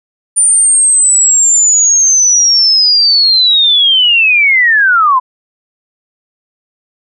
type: linear sweep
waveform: sine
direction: down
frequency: 9230 to 982 Hz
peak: -5 dBFS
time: 0.36-5.2 s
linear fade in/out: 20 ms
effects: none